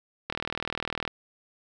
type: click train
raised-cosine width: 0.3 ms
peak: -13 dBFS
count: 32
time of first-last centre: 0.3-1.077 s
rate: 39.9 Hz
effects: 9-bit